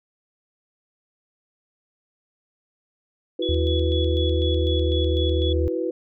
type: chord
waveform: sine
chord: E suspended second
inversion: none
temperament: equal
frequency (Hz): 329.6 / 370 / 493.9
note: E4 / F#4 / B4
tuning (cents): 0 / 0 / 0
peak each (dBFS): -27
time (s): 3.39-5.91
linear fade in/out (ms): 5
type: tone with tremolo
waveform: sine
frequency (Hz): 3389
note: G#7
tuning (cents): +34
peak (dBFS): -28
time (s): 3.42-5.53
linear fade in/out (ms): 5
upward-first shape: square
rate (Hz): 4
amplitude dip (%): 55
type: tone with pitch glide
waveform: sine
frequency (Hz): 79 to 78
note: D#2 to D#2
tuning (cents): +27 to +5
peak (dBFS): -20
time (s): 3.49-5.68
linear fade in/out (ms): 0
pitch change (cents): -22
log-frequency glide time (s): 4.7-4.76
effects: none